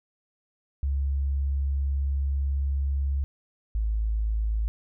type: tone pair in turn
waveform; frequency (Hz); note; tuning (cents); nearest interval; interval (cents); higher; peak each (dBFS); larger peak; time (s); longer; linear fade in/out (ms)
sine; 69.1 / 54.09; C#2 / A1; -5 / -29; major third; 424; first; -23; neither; 0.83-3.24 / 3.75-4.68; first; 0
effects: none